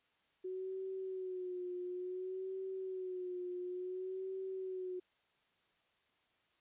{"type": "tone with vibrato", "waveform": "sine", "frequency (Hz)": 369.5, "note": "F#4", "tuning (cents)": -2, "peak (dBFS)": -39, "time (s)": [0.44, 5], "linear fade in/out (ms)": 10, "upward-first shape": "sine", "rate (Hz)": 0.57, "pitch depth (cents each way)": 51, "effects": ["white hiss -75 dBFS RMS until 6.6 s", "resampled to 8000 Hz"]}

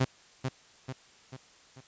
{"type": "tone with echo", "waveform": "sawtooth", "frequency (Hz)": 130.81, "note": "C3", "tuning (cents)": 0, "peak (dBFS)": -19, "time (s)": [0, 0.05], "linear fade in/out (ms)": 10, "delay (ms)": 440, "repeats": 4, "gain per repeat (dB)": -6, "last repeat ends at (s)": 1.81, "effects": ["white hiss -58 dBFS RMS until 1.87 s", "resampled to 16000 Hz"]}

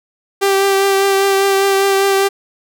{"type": "tone with vibrato", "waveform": "sawtooth", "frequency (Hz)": 392, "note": "G4", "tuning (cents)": 0, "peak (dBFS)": -7, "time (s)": [0.41, 2.29], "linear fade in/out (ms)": 20, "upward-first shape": "triangle", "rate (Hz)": 5, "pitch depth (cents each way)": 20, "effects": []}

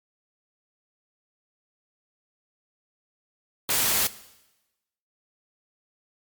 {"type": "noise", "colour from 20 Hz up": "white", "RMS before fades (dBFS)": -23, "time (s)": [3.69, 4.07], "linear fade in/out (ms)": 2, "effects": ["noise-tail reverb RT60 1.0 s tail -17 dB re dry", "MP3 96 kbps"]}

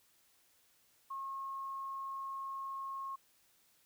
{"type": "tone", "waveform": "sine", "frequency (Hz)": 1083, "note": "C#6", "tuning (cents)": -41, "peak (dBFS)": -39, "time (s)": [1.1, 3.16], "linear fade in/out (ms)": 10, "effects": ["white hiss -70 dBFS RMS until 3.85 s"]}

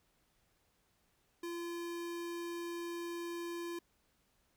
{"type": "tone", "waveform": "square", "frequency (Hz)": 342.6, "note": "F4", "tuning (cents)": -33, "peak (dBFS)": -40, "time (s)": [1.43, 3.79], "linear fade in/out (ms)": 5, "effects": ["pink hiss -75 dBFS RMS until 4.56 s"]}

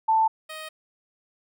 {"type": "tone pair in turn", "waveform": ["sine", "10% pulse"], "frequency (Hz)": [885, 625.8], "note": ["A5", "D#5"], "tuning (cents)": [10, 10], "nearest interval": "tritone", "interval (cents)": 600, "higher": "first", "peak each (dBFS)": [-17, -27], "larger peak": "first", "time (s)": [[0.08, 0.28], [0.49, 0.69]], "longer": "neither", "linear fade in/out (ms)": 10, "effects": []}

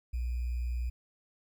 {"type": "tone with sample-and-hold", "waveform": "sine", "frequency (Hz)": 60.6, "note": "B1", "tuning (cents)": -32, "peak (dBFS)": -30, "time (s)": [0.13, 0.9], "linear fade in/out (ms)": 10, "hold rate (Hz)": 2450, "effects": []}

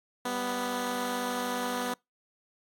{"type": "tone pair together", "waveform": "10% pulse", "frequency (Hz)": [195.96, 246.9], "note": ["G3", "B3"], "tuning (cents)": [0, 0], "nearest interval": "major third", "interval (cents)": 400, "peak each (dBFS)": [-31, -22], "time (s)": [0.25, 1.94], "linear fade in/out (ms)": 5, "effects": ["noise-tail reverb RT60 0.2 s tail -26 dB re dry", "AAC 64 kbps"]}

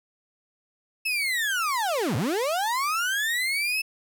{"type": "linear two-way sweep", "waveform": "35% pulse", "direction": "down then up", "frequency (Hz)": [2637, 98, 2637], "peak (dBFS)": -22, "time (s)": [1.05, 3.82], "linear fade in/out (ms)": 10, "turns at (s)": 2.16, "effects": []}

